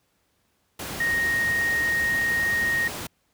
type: tone in noise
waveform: sine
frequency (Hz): 1864.7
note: A#6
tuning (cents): 0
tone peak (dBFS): -21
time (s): 1-2.88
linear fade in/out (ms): 5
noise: pink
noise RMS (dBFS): -33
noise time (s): 0.79-3.07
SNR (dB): +9
effects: pink hiss -69 dBFS RMS until 3.33 s + high-pass 60 Hz 12 dB/octave